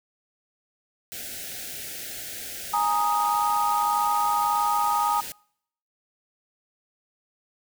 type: band-stop noise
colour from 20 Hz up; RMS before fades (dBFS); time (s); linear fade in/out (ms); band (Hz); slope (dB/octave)
white; -36; 1.12-5.32; 0; 790 to 1400; 96
type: chord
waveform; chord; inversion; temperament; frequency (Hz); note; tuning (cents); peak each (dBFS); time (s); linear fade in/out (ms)
sine; Ab suspended second; none; equal; 830.6 / 932.3 / 1244.5; Ab5 / Bb5 / Eb6; 0 / 0 / 0; -25; 2.73-5.21; 10
effects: noise-tail reverb RT60 0.7 s tail -26 dB re dry